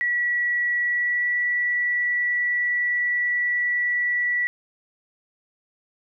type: tone with pitch glide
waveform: sine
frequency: 1937 to 1951.6 Hz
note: B6 to B6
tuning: -34 to -21 cents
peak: -20 dBFS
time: 0.01-4.47 s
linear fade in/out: 0 ms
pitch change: +13 cents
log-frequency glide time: 0.81-1.31 s
effects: none